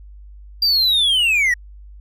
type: linear sweep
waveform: triangle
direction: down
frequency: 4775 to 1864.7 Hz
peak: -12 dBFS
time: 0.62-1.54 s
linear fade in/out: 5 ms
effects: added 50 Hz sine -37 dBFS peak until 2 s